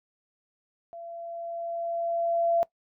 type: tone with level ramp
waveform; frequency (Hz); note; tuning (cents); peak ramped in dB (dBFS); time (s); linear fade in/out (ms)
sine; 678; E5; +49; -39 to -20; 0.93-2.63; 0
effects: noise-tail reverb RT60 0.1 s tail -20 dB re dry